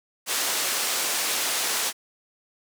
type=band-pass noise; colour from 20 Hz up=white; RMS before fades=-26 dBFS; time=0.26-1.93 s; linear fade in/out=50 ms; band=350 to 9800 Hz; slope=12 dB/octave; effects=none